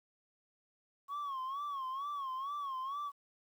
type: tone with vibrato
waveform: sine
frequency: 1100 Hz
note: C#6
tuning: 14 cents flat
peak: -34 dBFS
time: 1.08-3.12 s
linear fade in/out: 50 ms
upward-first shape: sine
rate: 2.2 Hz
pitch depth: 110 cents each way
effects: tanh soft clip ceiling -36 dBFS + 11-bit